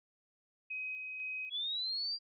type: tone with tremolo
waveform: sine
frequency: 2525 Hz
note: D#7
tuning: 25 cents sharp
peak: -37 dBFS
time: 0.7-1.5 s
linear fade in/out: 10 ms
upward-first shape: square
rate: 2 Hz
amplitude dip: 30%
type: linear sweep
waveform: sine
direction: up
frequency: 3322 to 4791 Hz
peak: -34 dBFS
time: 1.5-2.19 s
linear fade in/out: 50 ms
effects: none